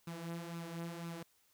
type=tone with flanger; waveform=sawtooth; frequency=168.5 Hz; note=E3; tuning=38 cents sharp; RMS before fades=-44 dBFS; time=0.07-1.23 s; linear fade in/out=5 ms; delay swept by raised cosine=0.76 to 5.86 ms; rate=2 Hz; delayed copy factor=+0.55; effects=white hiss -72 dBFS RMS until 1.53 s